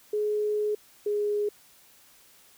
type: tone pair in turn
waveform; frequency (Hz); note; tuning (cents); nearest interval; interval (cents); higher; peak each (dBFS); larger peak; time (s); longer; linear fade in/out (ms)
sine; 421 / 415; G#4 / G#4; +24 / -1; unison; 25; first; -24; neither; 0.13-0.75 / 1.06-1.49; first; 5
effects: white hiss -57 dBFS RMS until 2.57 s